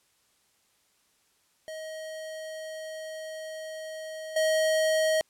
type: tone with level steps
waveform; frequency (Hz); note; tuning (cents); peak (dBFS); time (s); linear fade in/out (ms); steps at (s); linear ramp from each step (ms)
square; 631; D#5; +24; -37 / -23; 1.68-5.21; 0; 4.36; 5
effects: white hiss -68 dBFS RMS until 5.29 s + low-pass 11000 Hz 12 dB/octave